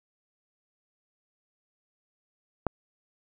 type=click; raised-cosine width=1 ms; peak=-11 dBFS; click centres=2.667 s; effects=none